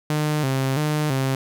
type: tone with vibrato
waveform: sawtooth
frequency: 142.2 Hz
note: C#3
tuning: 45 cents sharp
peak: -16 dBFS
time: 0.1-1.35 s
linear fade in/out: 2 ms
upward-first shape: square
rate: 1.5 Hz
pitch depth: 110 cents each way
effects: none